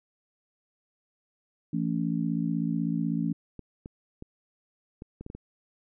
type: harmonic tone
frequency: 56.1 Hz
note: A1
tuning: 34 cents sharp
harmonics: 3 / 4 / 5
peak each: -29 / -30 / -31 dBFS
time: 1.73-3.33 s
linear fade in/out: 5 ms
type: clicks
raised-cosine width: 3 ms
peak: -27 dBFS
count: 8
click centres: 3.593 / 3.859 / 4.224 / 5.021 / 5.21 / 5.264 / 5.301 / 5.35 s
effects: none